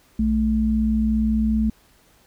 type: tone pair together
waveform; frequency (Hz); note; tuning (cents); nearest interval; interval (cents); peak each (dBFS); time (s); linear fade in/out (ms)
sine; 61.4 / 218.8; B1 / A3; -9 / -9; octave + minor seventh; 2200; -23 / -18; 0.19-1.7; 5
effects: pink hiss -57 dBFS RMS until 2.26 s